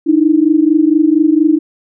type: tone pair together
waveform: sine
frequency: 299.4 / 323.7 Hz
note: D4 / E4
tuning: +33 / -31 cents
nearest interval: minor second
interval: 136 cents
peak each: -10 dBFS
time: 0.06-1.59 s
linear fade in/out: 20 ms
effects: none

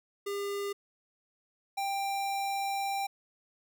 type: tone pair in turn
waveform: square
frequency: 402.4 / 789.6 Hz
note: G4 / G5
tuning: +45 / +12 cents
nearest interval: octave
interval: 1167 cents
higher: second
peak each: -33 / -31 dBFS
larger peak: second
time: 0.26-0.73 / 1.77-3.07 s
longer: second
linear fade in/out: 10 ms
effects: none

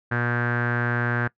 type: tone with low-pass filter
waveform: sawtooth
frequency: 120 Hz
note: B2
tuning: 49 cents flat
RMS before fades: -24 dBFS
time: 0.11-1.28 s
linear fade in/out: 10 ms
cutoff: 1600 Hz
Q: 9.4
effects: noise-tail reverb RT60 0.1 s tail -22 dB re dry

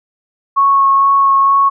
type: tone with vibrato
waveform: sine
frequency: 1100 Hz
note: C#6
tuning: 14 cents flat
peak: -7 dBFS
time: 0.56-1.7 s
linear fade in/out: 20 ms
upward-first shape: sine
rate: 2.2 Hz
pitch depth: 10 cents each way
effects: none

